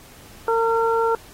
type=harmonic tone; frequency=456.2 Hz; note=A#4; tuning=37 cents flat; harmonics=1 / 2 / 3; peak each=-19 / -22 / -24 dBFS; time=0.48-1.15 s; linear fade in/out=2 ms; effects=pink hiss -46 dBFS RMS until 1.33 s + AAC 48 kbps